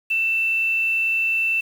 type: tone with quantisation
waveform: sine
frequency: 2669 Hz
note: E7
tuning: 21 cents sharp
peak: -18 dBFS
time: 0.1-1.61 s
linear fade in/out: 10 ms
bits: 7
effects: none